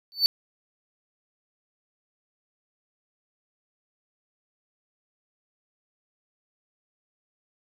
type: tone with exponential growth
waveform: triangle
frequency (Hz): 4511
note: C#8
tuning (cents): +29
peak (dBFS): -11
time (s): 0.12-0.26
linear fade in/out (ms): 0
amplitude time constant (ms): 30
effects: none